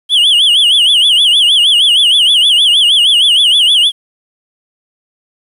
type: tone with vibrato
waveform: triangle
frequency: 3136 Hz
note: G7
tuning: in tune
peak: -4 dBFS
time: 0.09-3.92 s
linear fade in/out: 50 ms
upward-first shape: sine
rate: 6.4 Hz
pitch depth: 180 cents each way
effects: resampled to 32000 Hz + 7-bit